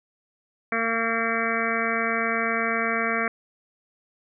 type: harmonic tone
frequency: 228 Hz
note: A#3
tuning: 38 cents flat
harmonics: 1 / 2 / 3 / 5 / 6 / 7 / 8 / 9 / 10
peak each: -31 / -31 / -31 / -31 / -31 / -31 / -31 / -31 / -31 dBFS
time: 0.72-3.28 s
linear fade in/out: 2 ms
effects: none